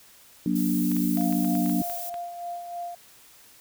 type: chord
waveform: sine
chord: Gb augmented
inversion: none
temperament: equal with one note detuned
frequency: 185 / 238.7 / 293.7 Hz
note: Gb3 / Bb3 / D4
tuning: 0 / +41 / 0 cents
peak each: -26 dBFS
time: 0.46-1.82 s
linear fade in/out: 2 ms
type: noise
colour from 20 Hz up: violet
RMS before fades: -35 dBFS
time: 0.55-2.1 s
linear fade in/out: 10 ms
type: clicks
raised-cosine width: 0.3 ms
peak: -26 dBFS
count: 11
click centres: 0.917 / 0.966 / 1.173 / 1.211 / 1.326 / 1.447 / 1.553 / 1.661 / 1.696 / 1.899 / 2.142 s
type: tone with tremolo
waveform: sine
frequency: 697 Hz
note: F5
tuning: 4 cents flat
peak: -30 dBFS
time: 1.17-2.95 s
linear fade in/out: 5 ms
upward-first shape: sine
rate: 3.2 Hz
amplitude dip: 50%
effects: white hiss -53 dBFS RMS until 3.6 s